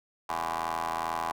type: ring-modulated tone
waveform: 20% pulse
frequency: 82.41 Hz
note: E2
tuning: in tune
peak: -22 dBFS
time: 0.29-1.32 s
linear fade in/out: 5 ms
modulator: 921 Hz
effects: none